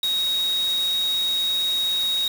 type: tone in noise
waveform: sine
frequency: 3776 Hz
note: A#7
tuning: 22 cents sharp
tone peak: -20 dBFS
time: 0.03-2.28 s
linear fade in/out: 2 ms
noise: white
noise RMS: -35 dBFS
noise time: 0.03-2.28 s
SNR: +12 dB
effects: none